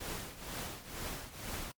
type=noise with tremolo; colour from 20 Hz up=pink; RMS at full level=-39 dBFS; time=0-1.72 s; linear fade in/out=10 ms; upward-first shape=triangle; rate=2.1 Hz; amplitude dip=80%; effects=noise-tail reverb RT60 0.1 s tail -26 dB re dry + MP3 96 kbps